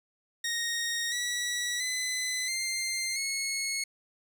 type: tone with pitch steps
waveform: 15% pulse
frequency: 1864.7 / 1939.4 / 2017 / 2098 / 2182 Hz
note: A#6 / B6 / B6 / C7 / C#7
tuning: 0 / -32 / +36 / +4 / -28 cents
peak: -23 dBFS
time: 0.44-3.84 s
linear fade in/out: 5 ms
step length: 680 ms
effects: none